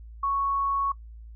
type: tone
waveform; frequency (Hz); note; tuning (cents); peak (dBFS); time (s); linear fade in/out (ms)
sine; 1108.7; C#6; 0; -23; 0.23-0.92; 5
effects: noise-tail reverb RT60 0.1 s tail -21 dB re dry + added 56 Hz sine -41 dBFS peak until 1.35 s